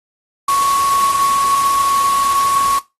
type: tone in noise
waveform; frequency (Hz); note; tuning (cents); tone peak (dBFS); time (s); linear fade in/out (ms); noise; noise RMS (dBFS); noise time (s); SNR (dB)
sine; 1108.7; C#6; 0; -12; 0.48-2.79; 5; white; -24; 0.48-2.79; +9
effects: noise-tail reverb RT60 0.2 s tail -17 dB re dry + AAC 32 kbps